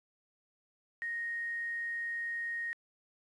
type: tone with quantisation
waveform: sine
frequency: 1864.7 Hz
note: A#6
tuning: in tune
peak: -34 dBFS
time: 1.02-2.73 s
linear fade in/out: 0 ms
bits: 10
effects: resampled to 24000 Hz